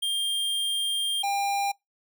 square tone pair in turn, 3200 / 800 Hz, G7 / G5, +35 / +35 cents, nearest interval 2 octaves, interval 2400 cents, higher first, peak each -25 dBFS, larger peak neither, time 0.02-1.23 / 1.23-1.72 s, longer first, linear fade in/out 10 ms, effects noise-tail reverb RT60 0.2 s tail -26 dB re dry

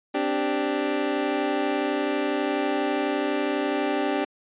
25% pulse chord, C suspended second, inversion none, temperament equal, 261.6 / 293.7 / 392 Hz, C4 / D4 / G4, 0 / 0 / 0 cents, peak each -27 / -22 / -24 dBFS, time 0.14-4.25 s, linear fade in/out 10 ms, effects resampled to 8000 Hz

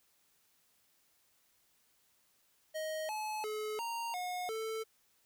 square tone with pitch steps, 627 / 858 / 428.3 / 928 / 723 / 442.5 Hz, D#5 / A5 / A4 / A#5 / F#5 / A4, +13 / -44 / -47 / -8 / -40 / +10 cents, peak -37 dBFS, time 2.74-4.84 s, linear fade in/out 20 ms, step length 350 ms, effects white hiss -72 dBFS RMS until 5.25 s

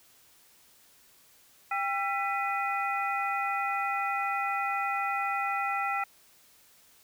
sine tone cluster, 796 / 1348 / 1986 / 2479 Hz, G5 / E6 / B6 / D#7, +26 / +38 / +9 / -7 cents, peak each -31 / -32 / -35 / -36 dBFS, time 1.71-6.04 s, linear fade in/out 5 ms, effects white hiss -60 dBFS RMS until 7.03 s

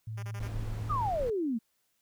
sine tone with pitch glide, 110 to 107.99 Hz, A2 to A2, 0 to -32 cents, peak -35 dBFS, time 0.07-1.09 s, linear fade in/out 5 ms, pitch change -32 cents, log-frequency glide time 0.28-0.87 s
5% pulse tone bursts, 200.7 Hz, G3, 41 cents sharp, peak -33 dBFS, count 4, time 0.17-0.482 s, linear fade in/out 10 ms, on 60 ms, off 24 ms
brown noise, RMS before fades -38 dBFS, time 0.4-1.3 s, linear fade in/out 2 ms
sine exponential sweep, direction down, 1289 to 213.3 Hz, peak -28 dBFS, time 0.89-1.59 s, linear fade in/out 20 ms
effects white hiss -75 dBFS RMS until 2.01 s

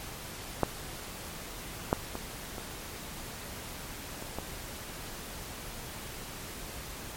clicks, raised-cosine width 1 ms, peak -9 / -9 / -21 / -23 / -27 / -20 dBFS, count 6, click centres 0.633 / 1.929 / 2.154 / 2.582 / 4.224 / 4.386 s, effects pink hiss -42 dBFS RMS until 7.16 s + MP3 64 kbps

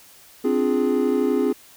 triangle chord, D half-diminished seventh, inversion third, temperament equal, 261.6 / 293.7 / 349.2 / 415.3 Hz, C4 / D4 / F4 / Ab4, 0 / 0 / 0 / 0 cents, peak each -20 / -24 / -23 / -20 dBFS, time 0.44-1.53 s, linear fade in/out 10 ms, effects white hiss -49 dBFS RMS until 1.76 s

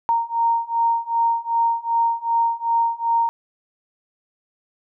sine beating tone pair, 925 / 927.6 Hz, A#5 / A#5, -14 / -9 cents, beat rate 2.6 Hz, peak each -21 / -20 dBFS, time 0.09-3.29 s, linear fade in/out 0 ms, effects none

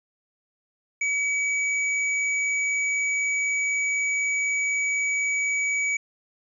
sine tone with hard clipping, 2276 Hz, C#7, 45 cents sharp, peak -24 dBFS, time 1.01-5.97 s, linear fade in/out 5 ms, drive 12 dB, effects resampled to 22050 Hz

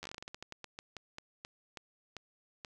slowing click train, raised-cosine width 0.2 ms, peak -26 dBFS, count 21, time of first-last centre 0.03-2.648 s, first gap 11 ms, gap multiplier 1.22, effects none

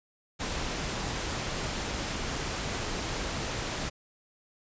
pink noise, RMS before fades -33 dBFS, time 0.39-3.9 s, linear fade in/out 20 ms, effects resampled to 16000 Hz

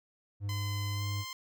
triangle tone, 101 Hz, G#2, 48 cents flat, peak -30 dBFS, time 0.4-1.25 s, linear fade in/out 50 ms
10% pulse tone with pitch glide, 1025 to 1046.5 Hz, C6 to C6, -36 to 0 cents, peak -31 dBFS, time 0.49-1.33 s, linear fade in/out 2 ms, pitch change +36 cents, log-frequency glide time 0.93-1.05 s
effects none

